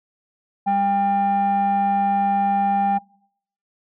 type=tone pair together; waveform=sine; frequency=199.2 / 796.3 Hz; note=G3 / G5; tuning=+28 / +27 cents; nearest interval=2 octaves; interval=2399 cents; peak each=-22 / -15 dBFS; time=0.66-2.99 s; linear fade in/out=20 ms; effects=noise-tail reverb RT60 0.7 s tail -26 dB re dry + tanh soft clip ceiling -14 dBFS